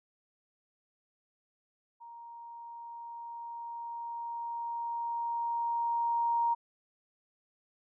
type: tone with level ramp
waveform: sine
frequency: 936 Hz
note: A#5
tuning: 7 cents sharp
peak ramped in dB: -46 to -25 dBFS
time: 2-6.55 s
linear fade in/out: 20 ms
effects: none